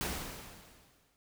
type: noise with exponential decay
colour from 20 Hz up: pink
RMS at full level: -34 dBFS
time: 0.01-1.16 s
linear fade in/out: 0 ms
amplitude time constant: 250 ms
effects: none